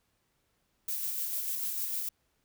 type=noise with tremolo; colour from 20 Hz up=violet; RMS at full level=-33 dBFS; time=0.88-2.09 s; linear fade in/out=5 ms; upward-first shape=square; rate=6.7 Hz; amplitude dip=25%; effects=pink hiss -75 dBFS RMS until 2.44 s